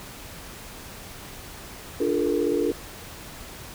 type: chord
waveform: sine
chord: Bb dominant seventh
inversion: first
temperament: equal with one note detuned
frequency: 293.7 / 349.2 / 426 / 466.2 Hz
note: D4 / F4 / Ab4 / Bb4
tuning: 0 / 0 / +44 / 0 cents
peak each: -26 dBFS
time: 2-2.72 s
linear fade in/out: 5 ms
effects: tanh soft clip ceiling -11 dBFS + pink hiss -41 dBFS RMS until 3.74 s